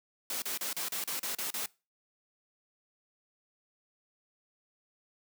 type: noise bursts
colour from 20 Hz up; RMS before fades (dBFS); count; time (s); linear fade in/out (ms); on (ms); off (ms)
white; -35; 9; 0.3-1.66; 2; 120; 35
effects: noise-tail reverb RT60 0.3 s tail -23 dB re dry + high-pass 200 Hz 12 dB/octave